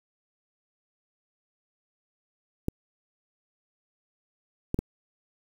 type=clicks; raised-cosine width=3 ms; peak=-13 dBFS; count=3; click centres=2.684 / 4.744 / 4.79 s; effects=7-bit